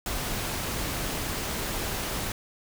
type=noise; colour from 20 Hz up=pink; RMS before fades=-31 dBFS; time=0.06-2.32 s; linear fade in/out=2 ms; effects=none